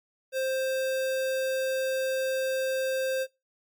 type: tone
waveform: square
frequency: 526 Hz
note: C5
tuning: 9 cents sharp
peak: -27 dBFS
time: 0.32-3.27 s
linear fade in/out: 50 ms
effects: noise-tail reverb RT60 0.2 s tail -19 dB re dry + MP3 96 kbps